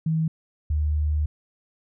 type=tone pair in turn; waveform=sine; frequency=160 / 75.51 Hz; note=D#3 / D2; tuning=+49 / +49 cents; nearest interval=octave + minor second; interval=1300 cents; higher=first; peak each=-20 dBFS; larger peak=neither; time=0.06-0.28 / 0.7-1.26 s; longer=second; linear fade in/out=5 ms; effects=none